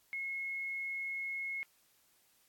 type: tone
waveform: sine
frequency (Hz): 2171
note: C#7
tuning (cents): -37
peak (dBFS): -36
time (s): 0.13-1.63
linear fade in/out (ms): 0
effects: white hiss -70 dBFS RMS until 2.48 s + AAC 64 kbps